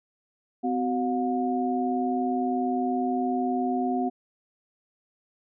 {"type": "tone cluster", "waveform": "sine", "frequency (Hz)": [254.6, 374.1, 717], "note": ["C4", "F#4", "F5"], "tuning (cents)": [-47, 19, 45], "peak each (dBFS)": [-26, -31, -28], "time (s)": [0.63, 4.1], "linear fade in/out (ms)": 20, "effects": []}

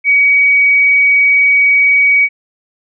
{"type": "tone", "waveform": "sine", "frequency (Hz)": 2261, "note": "C#7", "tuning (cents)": 34, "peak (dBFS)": -6, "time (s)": [0.04, 2.29], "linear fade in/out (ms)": 50, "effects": []}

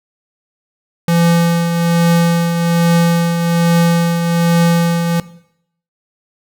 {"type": "tone with tremolo", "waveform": "square", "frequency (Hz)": 169.5, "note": "E3", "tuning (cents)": 49, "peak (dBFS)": -9, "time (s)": [1.08, 5.2], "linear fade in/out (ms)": 2, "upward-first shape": "triangle", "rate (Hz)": 1.2, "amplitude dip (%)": 50, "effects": ["noise-tail reverb RT60 0.7 s tail -17 dB re dry"]}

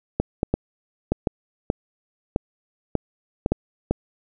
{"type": "clicks", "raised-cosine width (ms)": 2, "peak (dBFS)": -6, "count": 11, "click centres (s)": [0.2, 0.431, 0.54, 1.12, 1.272, 1.701, 2.361, 2.953, 3.461, 3.52, 3.91], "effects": []}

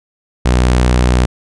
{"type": "tone", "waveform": "sawtooth", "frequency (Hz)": 61.74, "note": "B1", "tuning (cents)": 0, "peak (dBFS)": -5, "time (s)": [0.45, 1.26], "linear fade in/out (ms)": 10, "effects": ["resampled to 22050 Hz"]}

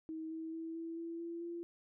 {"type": "tone with pitch steps", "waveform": "sine", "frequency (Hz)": [318.8, 322.5, 326.3, 330, 333.9, 337.8, 341.7], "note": ["D#4", "E4", "E4", "E4", "E4", "E4", "F4"], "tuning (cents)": [42, -38, -18, 2, 22, 42, -38], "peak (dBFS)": -40, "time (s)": [0.09, 1.63], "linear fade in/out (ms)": 0, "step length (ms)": 220, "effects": []}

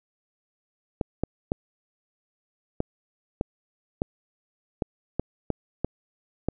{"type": "clicks", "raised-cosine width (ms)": 2, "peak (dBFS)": -11, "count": 11, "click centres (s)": [1.012, 1.236, 1.519, 2.804, 3.411, 4.019, 4.822, 5.196, 5.503, 5.846, 6.486], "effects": []}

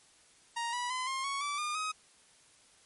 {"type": "tone with pitch steps", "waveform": "sawtooth", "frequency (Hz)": [936, 976.9, 1019.5, 1064.1, 1110.5, 1159, 1209.6, 1262.5], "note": ["A#5", "B5", "C6", "C6", "C#6", "D6", "D#6", "D#6"], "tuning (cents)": [7, -19, -45, 29, 3, -23, -49, 25], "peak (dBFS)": -29, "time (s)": [0.56, 1.92], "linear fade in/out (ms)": 10, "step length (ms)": 170, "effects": ["white hiss -62 dBFS RMS until 2.85 s", "MP3 48 kbps"]}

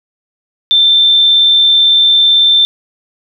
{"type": "tone", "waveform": "sine", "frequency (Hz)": 3561, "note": "A7", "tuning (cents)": 20, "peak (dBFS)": -5, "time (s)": [0.71, 2.65], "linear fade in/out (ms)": 0, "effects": []}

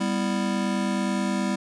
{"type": "chord", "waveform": "square", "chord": "E minor", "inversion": "first", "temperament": "just", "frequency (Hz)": [197.78, 247.2, 329.6], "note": ["G3", "B3", "E4"], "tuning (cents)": [16, 2, 0], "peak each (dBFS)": [-26, -30, -32], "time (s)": [0, 1.56], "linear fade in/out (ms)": 10, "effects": ["resampled to 22050 Hz"]}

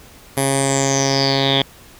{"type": "tone with low-pass filter sweep", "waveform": "10% pulse", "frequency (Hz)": 136.5, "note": "C#3", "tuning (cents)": -26, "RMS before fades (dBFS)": -17, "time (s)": [0.37, 1.62], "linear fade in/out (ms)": 2, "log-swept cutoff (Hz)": [11000, 3300], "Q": 9.5, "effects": ["pink hiss -44 dBFS RMS until 1.99 s"]}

